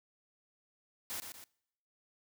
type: noise with echo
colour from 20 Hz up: white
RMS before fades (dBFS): -40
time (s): 1.1-1.2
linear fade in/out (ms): 0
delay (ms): 120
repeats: 2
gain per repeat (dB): -6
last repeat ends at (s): 1.44
effects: noise-tail reverb RT60 0.8 s tail -25 dB re dry